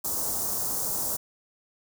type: band-stop noise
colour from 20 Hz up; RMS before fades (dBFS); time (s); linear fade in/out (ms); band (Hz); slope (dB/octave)
white; -29; 0.04-1.17; 10; 1100 to 5800; 24
effects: none